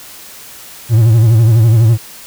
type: tone with vibrato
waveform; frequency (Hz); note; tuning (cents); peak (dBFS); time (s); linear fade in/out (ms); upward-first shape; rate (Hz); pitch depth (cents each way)
triangle; 113.2; A2; +50; -3; 0.89-1.98; 50; sine; 12; 93
effects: white hiss -34 dBFS RMS until 2.26 s